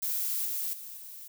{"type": "noise with level steps", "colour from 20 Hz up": "violet", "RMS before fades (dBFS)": [-31, -33, -43, -45], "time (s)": [0.02, 1.28], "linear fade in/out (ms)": 10, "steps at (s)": [0.45, 0.73, 0.97], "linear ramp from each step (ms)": 5, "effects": []}